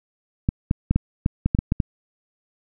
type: clicks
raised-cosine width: 5 ms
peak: -6 dBFS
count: 10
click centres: 0.489 / 0.711 / 0.91 / 0.96 / 1.261 / 1.46 / 1.549 / 1.589 / 1.721 / 1.802 s
effects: none